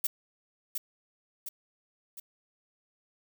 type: noise with echo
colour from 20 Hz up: violet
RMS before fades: -28 dBFS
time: 0.04-0.07 s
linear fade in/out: 5 ms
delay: 710 ms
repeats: 3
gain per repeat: -5 dB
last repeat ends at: 2.2 s
effects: none